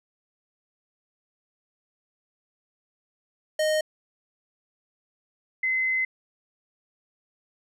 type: tone pair in turn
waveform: square / sine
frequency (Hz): 619 / 2050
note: D#5 / C7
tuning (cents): -9 / -36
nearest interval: octave + major sixth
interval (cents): 2073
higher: second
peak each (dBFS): -22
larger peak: neither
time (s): 3.59-3.81 / 5.63-6.05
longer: second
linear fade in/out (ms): 5
effects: low-pass 11000 Hz 12 dB/octave